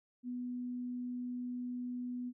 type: tone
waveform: sine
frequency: 246.9 Hz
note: B3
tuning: in tune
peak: -37 dBFS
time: 0.23-2.33 s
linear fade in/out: 50 ms
effects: none